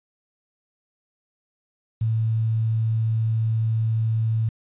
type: tone with quantisation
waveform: sine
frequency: 111.8 Hz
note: A2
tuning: 28 cents sharp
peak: -19 dBFS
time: 2.01-4.49 s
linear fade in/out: 5 ms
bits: 8
effects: resampled to 8000 Hz